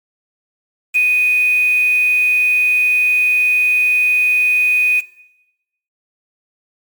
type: tone with quantisation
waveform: sine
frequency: 2489 Hz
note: D#7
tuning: in tune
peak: -10 dBFS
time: 0.94-5.01 s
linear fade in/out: 20 ms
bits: 5
effects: noise-tail reverb RT60 0.9 s tail -18 dB re dry + MP3 96 kbps